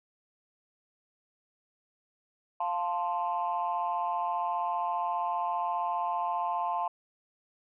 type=chord; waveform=sine; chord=F major; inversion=none; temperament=equal; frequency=698.5 / 880 / 1046.5 Hz; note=F5 / A5 / C6; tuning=0 / 0 / 0 cents; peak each=-32 / -31 / -32 dBFS; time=2.6-6.88 s; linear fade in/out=5 ms; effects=tanh soft clip ceiling -21 dBFS